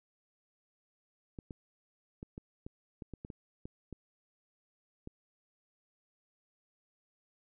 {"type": "clicks", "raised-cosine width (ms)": 3, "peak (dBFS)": -30, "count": 12, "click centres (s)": [1.388, 1.508, 2.229, 2.379, 2.665, 3.022, 3.137, 3.249, 3.302, 3.655, 3.927, 5.074], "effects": []}